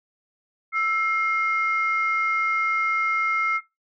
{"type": "tone pair together", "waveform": "sine", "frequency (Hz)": [1321.9, 2132], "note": ["E6", "C7"], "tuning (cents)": [4, 32], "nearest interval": "minor sixth", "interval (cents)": 828, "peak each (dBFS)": -22, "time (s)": [0.72, 3.61], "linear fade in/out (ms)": 50, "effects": ["noise-tail reverb RT60 0.2 s tail -19 dB re dry", "tanh soft clip ceiling -13 dBFS"]}